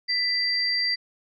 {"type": "tone pair together", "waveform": "sine", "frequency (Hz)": [1992, 4708], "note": ["B6", "D8"], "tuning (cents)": [14, 3], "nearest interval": "octave + minor third", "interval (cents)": 1489, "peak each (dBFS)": [-27, -23], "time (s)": [0.08, 0.96], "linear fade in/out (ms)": 20, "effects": []}